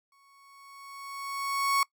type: tone with exponential growth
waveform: 35% pulse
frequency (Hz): 1108.7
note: C#6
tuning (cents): 0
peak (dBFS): -20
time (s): 0.12-1.83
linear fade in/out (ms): 2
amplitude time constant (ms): 370
effects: noise-tail reverb RT60 0.1 s tail -23 dB re dry